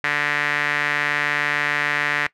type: tone with band-pass filter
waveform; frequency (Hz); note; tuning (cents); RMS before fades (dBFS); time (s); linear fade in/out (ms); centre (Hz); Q
sawtooth; 146.83; D3; 0; -22; 0.04-2.27; 2; 1900; 3.6
effects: noise-tail reverb RT60 0.1 s tail -20 dB re dry